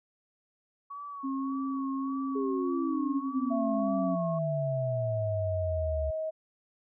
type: tone with vibrato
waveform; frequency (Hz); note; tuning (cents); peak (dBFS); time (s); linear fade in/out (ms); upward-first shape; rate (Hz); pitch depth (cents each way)
sine; 1119; C#6; +16; -38; 0.9-4.39; 10; sine; 1.7; 54
type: tone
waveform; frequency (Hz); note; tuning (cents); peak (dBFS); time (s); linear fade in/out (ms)
sine; 269.3; C#4; -50; -30; 1.23-4.16; 20
type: exponential sweep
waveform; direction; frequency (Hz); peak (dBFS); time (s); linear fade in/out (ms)
sine; down; 415.3 to 70.7; -30; 2.35-6.11; 10
type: tone with pitch glide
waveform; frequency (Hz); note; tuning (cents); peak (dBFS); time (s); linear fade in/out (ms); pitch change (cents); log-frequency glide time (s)
sine; 669 to 632.9; E5 to D#5; +25 to +29; -30; 3.5-6.31; 20; -96; 3.95-5.64
effects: none